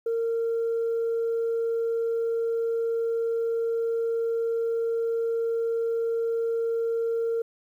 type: tone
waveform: sine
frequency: 459.6 Hz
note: A#4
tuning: 25 cents flat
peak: -22 dBFS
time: 0.06-7.42 s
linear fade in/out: 5 ms
effects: tanh soft clip ceiling -21 dBFS + 10-bit